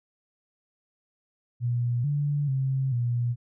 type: tone with pitch steps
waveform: sine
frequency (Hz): 120.7 / 145.1 / 133.5 / 120.4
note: B2 / D3 / C3 / B2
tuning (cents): -39 / -21 / +35 / -44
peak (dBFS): -23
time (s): 1.6-3.36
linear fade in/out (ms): 50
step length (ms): 440
effects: none